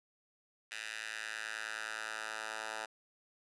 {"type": "tone with high-pass filter sweep", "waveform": "10% pulse", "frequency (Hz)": 109.5, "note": "A2", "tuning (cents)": -8, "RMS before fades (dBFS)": -42, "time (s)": [0.71, 2.86], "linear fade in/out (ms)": 10, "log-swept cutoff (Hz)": [2100, 990], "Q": 2.2, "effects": ["resampled to 24000 Hz"]}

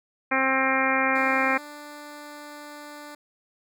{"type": "harmonic tone", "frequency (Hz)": 265.2, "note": "C4", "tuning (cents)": 23, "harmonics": [1, 2, 3, 4, 5, 6, 7, 8, 9], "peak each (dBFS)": [-29, -29, -29, -29, -29, -29, -29, -29, -29], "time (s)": [0.31, 1.58], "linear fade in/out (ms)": 10}
{"type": "tone", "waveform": "10% pulse", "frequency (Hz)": 294.9, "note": "D4", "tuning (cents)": 7, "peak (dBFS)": -31, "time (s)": [1.15, 3.15], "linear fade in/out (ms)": 5}
{"effects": []}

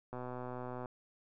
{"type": "click train", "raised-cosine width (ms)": 1, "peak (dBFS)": -29, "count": 92, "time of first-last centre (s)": [0.13, 0.858], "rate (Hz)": 125, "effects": []}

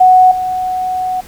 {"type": "tone with level steps", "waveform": "sine", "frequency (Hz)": 740, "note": "F#5", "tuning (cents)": 0, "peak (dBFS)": [-3, -14], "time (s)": [0, 1.21], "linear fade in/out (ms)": 10, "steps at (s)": 0.31, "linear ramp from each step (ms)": 5, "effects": ["pink hiss -38 dBFS RMS until 1.27 s"]}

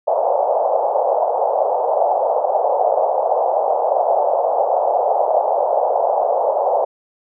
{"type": "band-pass noise", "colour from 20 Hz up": "pink", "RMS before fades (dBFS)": -17, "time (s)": [0.07, 6.85], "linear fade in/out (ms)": 10, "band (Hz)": [530, 830], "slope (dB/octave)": 48, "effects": []}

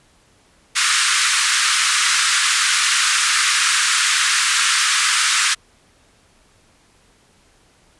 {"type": "band-pass noise", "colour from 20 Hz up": "pink", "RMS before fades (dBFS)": -17, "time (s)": [0.75, 5.55], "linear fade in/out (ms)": 20, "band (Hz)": [1200, 10000], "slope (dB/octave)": 48, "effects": ["pink hiss -55 dBFS RMS until 7.99 s", "resampled to 24000 Hz"]}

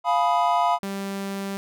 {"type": "chord", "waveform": "triangle", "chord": "F half-diminished seventh", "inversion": "none", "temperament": "equal with one note detuned", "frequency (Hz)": [698.5, 846.6, 987.8, 1244.5], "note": ["F5", "Ab5", "Cb6", "Eb6"], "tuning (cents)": [0, 33, 0, 0], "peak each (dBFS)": [-20, -25, -20, -26], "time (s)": [0.04, 0.79], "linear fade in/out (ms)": 50}
{"type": "tone", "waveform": "sawtooth", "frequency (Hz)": 196.7, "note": "G3", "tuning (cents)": 6, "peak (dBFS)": -24, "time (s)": [0.83, 1.57], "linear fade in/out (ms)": 0}
{"effects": []}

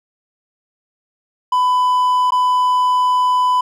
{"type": "tone with dropouts", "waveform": "triangle", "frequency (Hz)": 1000, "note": "B5", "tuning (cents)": 21, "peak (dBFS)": -10, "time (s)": [1.52, 3.61], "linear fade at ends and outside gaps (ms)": 5, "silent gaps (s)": [2.307, 2.32], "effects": []}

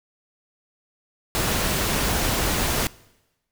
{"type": "noise", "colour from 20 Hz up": "pink", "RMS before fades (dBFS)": -23, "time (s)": [1.35, 2.87], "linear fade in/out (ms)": 0, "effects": ["noise-tail reverb RT60 1.0 s tail -22 dB re dry"]}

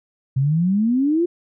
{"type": "exponential sweep", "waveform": "sine", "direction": "up", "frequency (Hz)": [128.4, 357.5], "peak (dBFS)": -15, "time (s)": [0.36, 1.26], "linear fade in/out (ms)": 10, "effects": []}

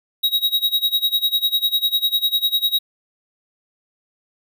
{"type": "tone with tremolo", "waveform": "square", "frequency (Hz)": 3812, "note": "A#7", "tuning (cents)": 38, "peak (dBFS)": -14, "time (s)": [0.23, 2.79], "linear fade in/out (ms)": 10, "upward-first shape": "sine", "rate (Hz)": 10, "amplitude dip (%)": 90, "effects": []}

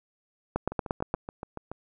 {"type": "two click trains", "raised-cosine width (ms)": 1, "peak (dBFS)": [-22, -12], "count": [8, 6], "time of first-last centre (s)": [[0.72, 1.716], [0.56, 1.141]], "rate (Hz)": [7.03, 8.61], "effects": []}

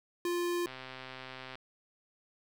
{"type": "tone", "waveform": "square", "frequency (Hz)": 349.2, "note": "F4", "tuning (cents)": 0, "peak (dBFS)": -31, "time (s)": [0.25, 0.66], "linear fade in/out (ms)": 2}
{"type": "click train", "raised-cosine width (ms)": 0.3, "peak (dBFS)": -28, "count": 116, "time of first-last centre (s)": [0.67, 1.555], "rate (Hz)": 130}
{"effects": []}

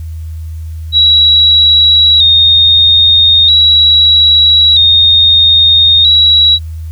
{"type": "tone with vibrato", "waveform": "sine", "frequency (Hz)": 3789, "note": "A#7", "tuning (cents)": 27, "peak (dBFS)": -3, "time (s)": [0.92, 6.59], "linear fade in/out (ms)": 50, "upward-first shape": "square", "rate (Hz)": 0.39, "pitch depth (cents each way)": 46, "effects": ["added 80 Hz sine -19 dBFS peak until 6.91 s", "white hiss -47 dBFS RMS until 6.91 s"]}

